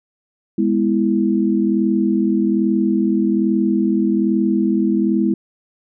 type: chord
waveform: sine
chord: E major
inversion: first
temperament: just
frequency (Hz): 206 / 247.2 / 329.6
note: G#3 / B3 / E4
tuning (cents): -14 / +2 / 0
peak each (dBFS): -17 / -20 / -18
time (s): 0.58-5.34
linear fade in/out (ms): 5
effects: none